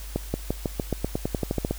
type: accelerating click train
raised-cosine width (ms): 2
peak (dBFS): -11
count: 15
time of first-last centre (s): 0.16-1.71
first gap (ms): 180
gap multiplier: 0.92
effects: added 50 Hz sine -35 dBFS peak until 1.78 s + white hiss -44 dBFS RMS until 1.78 s